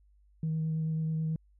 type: tone with vibrato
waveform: sine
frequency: 158.7 Hz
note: D#3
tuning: 35 cents sharp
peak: -27 dBFS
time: 0.43-1.36 s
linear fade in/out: 2 ms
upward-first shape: triangle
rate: 9.2 Hz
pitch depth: 14 cents each way
effects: tanh soft clip ceiling -25 dBFS + added 50 Hz sine -60 dBFS peak until 1.59 s